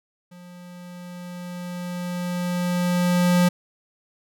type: tone with level ramp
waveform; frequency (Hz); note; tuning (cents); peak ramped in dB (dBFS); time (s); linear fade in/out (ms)
square; 177.5; F3; +28; -43 to -15; 0.31-3.49; 10
effects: none